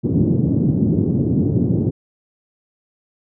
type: band-pass noise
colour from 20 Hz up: pink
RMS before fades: -17 dBFS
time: 0.03-1.91 s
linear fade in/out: 20 ms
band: 110 to 330 Hz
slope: 24 dB/octave
effects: none